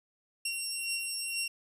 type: beating tone pair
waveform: 15% pulse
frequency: 2745 / 2747.1 Hz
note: F7 / F7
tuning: -31 / -29 cents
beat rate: 2.1 Hz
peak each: -31 / -27 dBFS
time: 0.45-1.48 s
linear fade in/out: 5 ms
effects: resampled to 32000 Hz